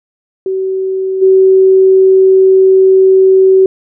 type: tone with level steps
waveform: sine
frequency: 380.1 Hz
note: F#4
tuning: 47 cents sharp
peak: -12 / -3 dBFS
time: 0.46-3.66 s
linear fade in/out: 2 ms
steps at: 1.21 s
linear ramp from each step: 20 ms
effects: none